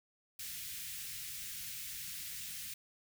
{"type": "band-stop noise", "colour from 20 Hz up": "white", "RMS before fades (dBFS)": -44, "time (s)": [0.39, 2.74], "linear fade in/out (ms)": 5, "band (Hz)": [180, 1800], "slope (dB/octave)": 24, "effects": []}